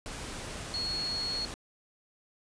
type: tone in noise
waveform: sine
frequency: 4329 Hz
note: C#8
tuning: 42 cents flat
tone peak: -31 dBFS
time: 0.74-1.45 s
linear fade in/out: 0 ms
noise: pink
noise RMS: -40 dBFS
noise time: 0.06-1.54 s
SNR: +6 dB
effects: resampled to 22050 Hz